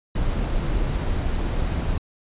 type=noise; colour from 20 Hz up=brown; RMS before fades=-23 dBFS; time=0.15-1.98 s; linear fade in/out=5 ms; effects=resampled to 8000 Hz